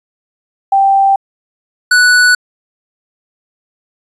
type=tone pair in turn; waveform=sine / square; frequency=784 / 1480 Hz; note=G5 / F#6; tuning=0 / 0 cents; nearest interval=major seventh; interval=1100 cents; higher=second; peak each=-6 dBFS; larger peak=neither; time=0.72-1.16 / 1.91-2.35 s; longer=neither; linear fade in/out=5 ms; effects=resampled to 22050 Hz + 8-bit